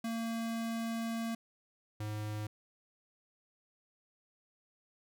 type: tone pair in turn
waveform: square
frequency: 228.3 / 106.2 Hz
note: A#3 / G#2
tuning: -36 / +39 cents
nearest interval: octave + minor second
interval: 1325 cents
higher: first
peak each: -35 / -37 dBFS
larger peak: first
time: 0.04-1.35 / 2-2.47 s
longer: first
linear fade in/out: 5 ms
effects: none